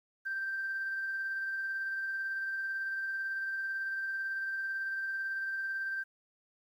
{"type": "tone with tremolo", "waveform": "sine", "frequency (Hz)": 1568, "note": "G6", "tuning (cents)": 0, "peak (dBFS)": -31, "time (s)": [0.25, 6.04], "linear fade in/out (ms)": 20, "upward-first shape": "sine", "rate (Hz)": 18, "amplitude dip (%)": 25, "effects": ["tanh soft clip ceiling -28 dBFS", "11-bit"]}